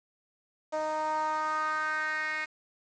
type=tone with band-pass filter sweep; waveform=10% pulse; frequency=309.6 Hz; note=D#4; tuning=9 cents flat; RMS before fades=-31 dBFS; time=0.72-2.46 s; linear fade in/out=20 ms; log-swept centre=680 to 2200 Hz; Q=3.4; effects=resampled to 16000 Hz + 8-bit